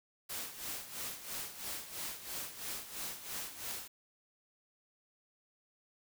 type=noise with tremolo; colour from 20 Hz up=white; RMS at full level=-40 dBFS; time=0.29-3.88 s; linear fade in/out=10 ms; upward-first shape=sine; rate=3 Hz; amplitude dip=70%; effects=none